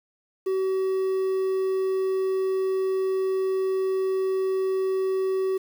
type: tone with quantisation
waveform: triangle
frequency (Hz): 380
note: F#4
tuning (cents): +46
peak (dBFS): -20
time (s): 0.46-5.58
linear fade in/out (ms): 10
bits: 8
effects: none